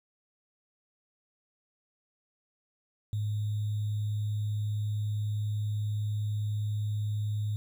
sine tone with sample-and-hold, 105.2 Hz, G#2, 23 cents sharp, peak -28 dBFS, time 3.13-7.56 s, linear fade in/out 0 ms, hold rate 3675 Hz, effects none

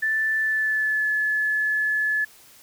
sine tone with pitch glide, 1760 to 1718.8 Hz, A6 to A6, 0 to -41 cents, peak -20 dBFS, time 0.02-2.25 s, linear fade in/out 10 ms, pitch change -41 cents, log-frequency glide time 0.39-1.09 s, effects white hiss -51 dBFS RMS until 2.62 s

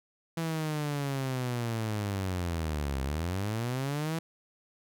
sawtooth linear two-way sweep, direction down then up, 166.2 to 65.41 to 166.2 Hz, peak -26 dBFS, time 0.37-4.19 s, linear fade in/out 5 ms, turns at 3.02 s, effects none

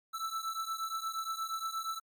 square beating tone pair, 1318.5 / 1327 Hz, E6 / E6, 0 / +11 cents, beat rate 8.5 Hz, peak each -38 / -40 dBFS, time 0.13-2 s, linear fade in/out 20 ms, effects Opus 48 kbps

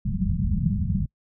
white low-pass noise, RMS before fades -24 dBFS, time 0.05-1.06 s, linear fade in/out 5 ms, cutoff 210 Hz, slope 96 dB/octave, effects noise-tail reverb RT60 0.1 s tail -26 dB re dry

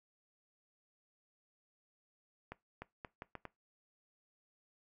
accelerating click train, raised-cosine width 0.5 ms, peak -29 dBFS, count 6, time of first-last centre 2.52-3.453 s, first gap 300 ms, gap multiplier 0.76, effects noise-tail reverb RT60 0.2 s tail -20 dB re dry

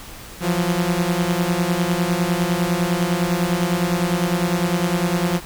sawtooth beating tone pair, 170 / 179.9 Hz, F3 / F#3, -46 / -48 cents, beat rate 9.9 Hz, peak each -17 dBFS, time 0.4-5.41 s, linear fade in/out 50 ms, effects added 50 Hz sine -45 dBFS peak until 5.45 s + pink hiss -38 dBFS RMS until 5.45 s

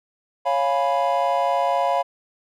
triangle chord, C# dominant seventh, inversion none, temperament equal, 554.4 / 698.5 / 830.6 / 987.8 Hz, C#5 / E#5 / G#5 / B5, 0 / 0 / 0 / 0 cents, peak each -22 / -20 / -25 / -22 dBFS, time 0.45-2.03 s, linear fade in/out 20 ms, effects none

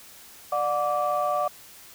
sine tone cluster, 595 / 726 / 1163 Hz, D5 / F#5 / D6, +22 / -33 / -17 cents, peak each -26 dBFS, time 0.52-1.48 s, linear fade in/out 5 ms, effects tanh soft clip ceiling -15 dBFS + white hiss -48 dBFS RMS until 1.94 s

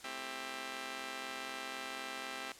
5% pulse chord, A minor seventh, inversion none, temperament just, 220 / 264 / 330 / 396 Hz, A3 / C4 / E4 / G4, 0 / +16 / +2 / +18 cents, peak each -40 / -35 / -40 / -36 dBFS, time 0.04-2.52 s, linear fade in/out 2 ms, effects white hiss -55 dBFS RMS until 2.59 s + low-pass 9000 Hz 12 dB/octave

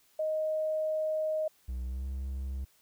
sine tone, 624 Hz, D#5, 5 cents sharp, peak -28 dBFS, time 0.19-1.48 s, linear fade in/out 5 ms
triangle tone with pitch glide, 62.4 to 66.49 Hz, B1 to C2, +19 to +28 cents, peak -31 dBFS, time 1.68-2.65 s, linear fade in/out 10 ms, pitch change +109 cents, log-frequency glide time 1.86-2.05 s
effects white hiss -66 dBFS RMS until 2.81 s

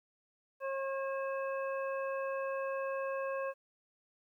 harmonic tone with a mistuned harmonic, 541 Hz, C#5, 42 cents flat, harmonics 1 / 2 / 3 / 5, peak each -35 / -41 / -45 / -49 dBFS, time 0.6-3.54 s, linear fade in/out 50 ms, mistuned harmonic 5, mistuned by -70 cents, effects 12-bit

